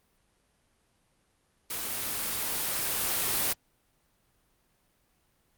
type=noise with level ramp; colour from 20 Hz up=white; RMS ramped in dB=-34 to -27 dBFS; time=1.7-3.53 s; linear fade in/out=5 ms; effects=pink hiss -70 dBFS RMS until 5.57 s + Opus 32 kbps